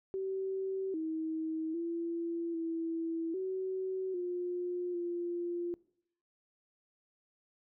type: tone with pitch steps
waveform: sine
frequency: 383.3 / 318.8 / 337.1 / 329.3 / 376.9 / 355.5 / 347.2 Hz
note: G4 / D#4 / E4 / E4 / F#4 / F4 / F4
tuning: -39 / +42 / +39 / -2 / +32 / +31 / -10 cents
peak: -33 dBFS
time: 0.14-5.74 s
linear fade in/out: 0 ms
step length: 800 ms
effects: noise-tail reverb RT60 0.7 s tail -22 dB re dry